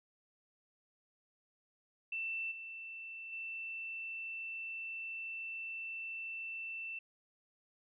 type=tone with level steps; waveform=sine; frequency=2673 Hz; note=E7; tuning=23 cents sharp; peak=-36 / -44 / -40 dBFS; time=2.12-6.99 s; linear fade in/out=5 ms; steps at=2.51 / 3.32 s; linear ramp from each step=10 ms; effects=none